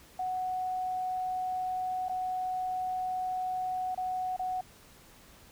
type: tone with dropouts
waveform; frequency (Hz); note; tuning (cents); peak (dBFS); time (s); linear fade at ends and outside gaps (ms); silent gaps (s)
sine; 740; F#5; 0; -30; 0.19-4.61; 5; 2.085-2.094 / 3.948-3.975 / 4.365-4.393
effects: pink hiss -56 dBFS RMS until 5.51 s